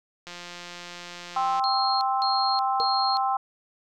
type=click train; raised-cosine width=0.2 ms; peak=-22 dBFS; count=233; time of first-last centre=0.27-1.596 s; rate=175 Hz
type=harmonic tone; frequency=262.5 Hz; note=C4; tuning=6 cents sharp; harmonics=3 / 4 / 5; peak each=-24 / -27 / -30 dBFS; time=1.36-3.37 s; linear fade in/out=5 ms
type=tone bursts; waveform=sine; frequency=4231 Hz; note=C8; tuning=19 cents sharp; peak=-26 dBFS; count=3; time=1.64-3.17 s; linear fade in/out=0 ms; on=370 ms; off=210 ms
type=tone with exponential decay; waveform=sine; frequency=472.2 Hz; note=A#4; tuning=22 cents sharp; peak=-28 dBFS; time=2.8-2.89 s; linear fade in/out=0 ms; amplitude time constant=19 ms
effects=none